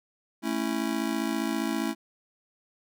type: chord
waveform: square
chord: A major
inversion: none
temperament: just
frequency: 220 / 275 / 330 Hz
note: A3 / C#4 / E4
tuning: 0 / -14 / +2 cents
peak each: -32 dBFS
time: 0.42-1.95 s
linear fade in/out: 50 ms
effects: none